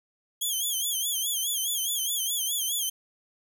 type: tone with vibrato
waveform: 10% pulse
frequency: 3259 Hz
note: G#7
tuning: 33 cents flat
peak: -19 dBFS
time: 0.41-2.9 s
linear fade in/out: 10 ms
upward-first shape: sine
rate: 4.8 Hz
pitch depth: 110 cents each way
effects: none